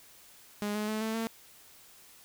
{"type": "tone with pitch steps", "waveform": "sawtooth", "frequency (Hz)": [207, 211.6, 216.3, 221.1, 226], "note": ["G#3", "G#3", "A3", "A3", "A3"], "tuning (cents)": [-5, 33, -29, 9, 47], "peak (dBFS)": -27, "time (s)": [0.62, 1.27], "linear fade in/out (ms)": 0, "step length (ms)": 130, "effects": ["white hiss -56 dBFS RMS until 2.24 s"]}